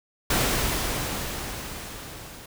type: noise with level ramp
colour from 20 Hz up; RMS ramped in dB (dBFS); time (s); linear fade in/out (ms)
pink; -22 to -43; 0.3-2.46; 5
effects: none